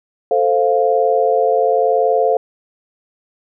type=chord; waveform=sine; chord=F major; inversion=first; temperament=equal with one note detuned; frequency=442.5 / 523.3 / 698.5 Hz; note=A4 / C5 / F5; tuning=+10 / 0 / 0 cents; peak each=-16 dBFS; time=0.31-2.37 s; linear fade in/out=2 ms; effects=none